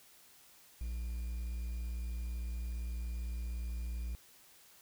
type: tone with quantisation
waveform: triangle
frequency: 58.8 Hz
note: A#1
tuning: 16 cents sharp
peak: -34 dBFS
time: 0.81-4.15 s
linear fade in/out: 0 ms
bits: 10
effects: white hiss -61 dBFS RMS until 4.81 s